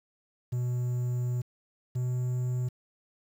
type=tone pair in turn; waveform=triangle; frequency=123.47 / 125.12 Hz; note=B2 / B2; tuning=0 / +23 cents; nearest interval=unison; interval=23 cents; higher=second; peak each=-25 dBFS; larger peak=neither; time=0.52-1.42 / 1.95-2.69 s; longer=first; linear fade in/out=10 ms; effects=9-bit